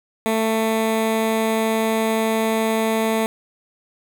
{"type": "tone with notch filter", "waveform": "15% pulse", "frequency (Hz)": 222.1, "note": "A3", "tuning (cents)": 16, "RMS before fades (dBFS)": -20, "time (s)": [0.26, 3.26], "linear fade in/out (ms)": 0, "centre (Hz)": 5300, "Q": 1.9, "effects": []}